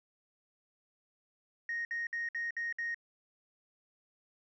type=tone bursts; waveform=sine; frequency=1864.7 Hz; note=A#6; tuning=in tune; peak=-32 dBFS; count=6; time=1.69-2.945 s; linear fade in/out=2 ms; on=160 ms; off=59 ms; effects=tanh soft clip ceiling -30 dBFS